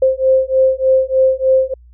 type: beating tone pair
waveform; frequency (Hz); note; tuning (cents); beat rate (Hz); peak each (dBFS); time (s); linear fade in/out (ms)
sine; 523.3 / 526.6; C5 / C5; 0 / +11; 3.3; -13; 0.02-1.74; 5
effects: added 60 Hz sine -40 dBFS peak until 1.93 s